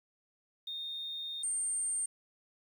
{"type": "tone pair in turn", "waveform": "sine", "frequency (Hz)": [3671, 8731], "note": ["A#7", "C#9"], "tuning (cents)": [-27, -27], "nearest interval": "octave + minor third", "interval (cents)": 1500, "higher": "second", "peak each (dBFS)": [-37, -31], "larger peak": "second", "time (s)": [[0.67, 1.43], [1.43, 2.06]], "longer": "first", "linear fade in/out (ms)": 5, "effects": ["10-bit"]}